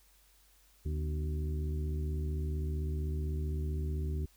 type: harmonic tone with a mistuned harmonic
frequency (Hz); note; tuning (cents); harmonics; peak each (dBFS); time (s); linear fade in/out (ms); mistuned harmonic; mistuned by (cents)
75.7; D#2; -47; 1 / 2 / 3 / 4 / 5; -32 / -40 / -47 / -50 / -46; 0.85-4.26; 10; 3; +120
effects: added 49 Hz sine -65 dBFS peak until 4.36 s + white hiss -66 dBFS RMS until 4.36 s